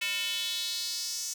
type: tone with high-pass filter sweep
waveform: square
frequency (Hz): 200.9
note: G3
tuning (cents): +43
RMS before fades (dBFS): -33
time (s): 0.01-1.34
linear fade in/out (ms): 10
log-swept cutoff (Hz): 2500 to 6200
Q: 3.4
effects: none